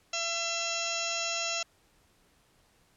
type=harmonic tone with a mistuned harmonic; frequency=674 Hz; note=E5; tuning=38 cents sharp; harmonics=1 / 2 / 3 / 4 / 5 / 6 / 7 / 8 / 9 / 10; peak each=-38 / -40 / -45 / -35 / -41 / -39 / -48 / -38 / -42 / -38 dBFS; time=0.13-1.63 s; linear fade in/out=5 ms; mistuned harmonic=5; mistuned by=-53 cents; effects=pink hiss -66 dBFS RMS until 2.96 s + low-pass 12000 Hz 12 dB/octave